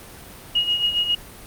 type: tone with tremolo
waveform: sine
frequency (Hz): 2879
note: F#7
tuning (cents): -48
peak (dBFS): -15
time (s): 0.55-1.15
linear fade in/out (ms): 5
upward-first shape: sine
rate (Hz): 7.4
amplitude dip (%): 65
effects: pink hiss -41 dBFS RMS until 1.46 s + Opus 32 kbps